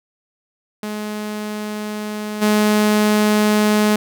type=tone with level steps; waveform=sawtooth; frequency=211.3 Hz; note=G#3; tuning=30 cents sharp; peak=-20 / -9 dBFS; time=0.83-3.96 s; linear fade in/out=2 ms; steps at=2.41 s; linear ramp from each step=20 ms; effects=none